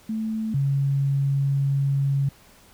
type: tone pair in turn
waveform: sine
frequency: 220 / 138.59 Hz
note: A3 / C#3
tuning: 0 / 0 cents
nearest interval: minor sixth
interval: 800 cents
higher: first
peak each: -24 / -19 dBFS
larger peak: second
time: 0.09-0.54 / 0.54-2.29 s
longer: second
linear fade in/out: 5 ms
effects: pink hiss -53 dBFS RMS until 2.73 s